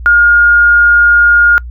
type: tone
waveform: sine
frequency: 1422 Hz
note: F6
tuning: 31 cents sharp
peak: -3 dBFS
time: 0.06-1.58 s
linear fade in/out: 0 ms
effects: noise-tail reverb RT60 0.1 s tail -25 dB re dry + added 60 Hz sine -22 dBFS peak until 1.7 s